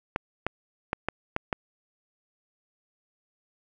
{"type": "clicks", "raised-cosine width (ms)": 0.5, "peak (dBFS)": -11, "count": 6, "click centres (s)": [0.161, 0.466, 0.931, 1.086, 1.364, 1.528], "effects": []}